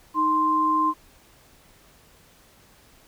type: tone pair together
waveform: sine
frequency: 311.1 / 1046.5 Hz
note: D#4 / C6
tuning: 0 / 0 cents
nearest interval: octave + major sixth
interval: 2100 cents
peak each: -26 / -19 dBFS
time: 0.14-0.94 s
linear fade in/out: 50 ms
effects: pink hiss -55 dBFS RMS until 3.07 s